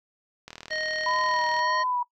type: click train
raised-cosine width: 0.2 ms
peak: -22 dBFS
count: 45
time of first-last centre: 0.48-1.591 s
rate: 39.6 Hz
type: harmonic tone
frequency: 622.3 Hz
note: D#5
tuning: in tune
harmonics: 1 / 3 / 5 / 7 / 9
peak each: -33 / -29 / -41 / -35 / -44 dBFS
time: 0.7-1.84 s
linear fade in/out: 20 ms
type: tone with vibrato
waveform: sine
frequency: 987.8 Hz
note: B5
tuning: in tune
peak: -24 dBFS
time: 1.06-2.03 s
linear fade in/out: 5 ms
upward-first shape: sine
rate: 1.7 Hz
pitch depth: 48 cents each way
effects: noise-tail reverb RT60 0.1 s tail -22 dB re dry